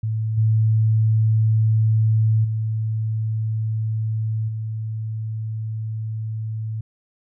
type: tone with level steps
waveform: sine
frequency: 110 Hz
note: A2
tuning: in tune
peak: -20 / -14 / -20 / -24 dBFS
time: 0.03-6.81 s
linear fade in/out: 5 ms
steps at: 0.37 / 2.44 / 4.48 s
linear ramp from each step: 10 ms
effects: none